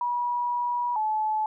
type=tone pair in turn; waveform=sine; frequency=968 / 862.8 Hz; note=B5 / A5; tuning=-35 / -34 cents; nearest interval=major second; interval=199 cents; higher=first; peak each=-24 / -23 dBFS; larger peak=second; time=0.01-0.96 / 0.96-1.46 s; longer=first; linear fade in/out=2 ms; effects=none